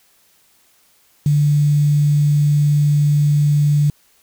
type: tone with quantisation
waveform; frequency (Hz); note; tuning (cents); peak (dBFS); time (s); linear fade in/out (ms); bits
sine; 146.83; D3; 0; -11; 1.26-3.9; 2; 6
effects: white hiss -56 dBFS RMS until 4.22 s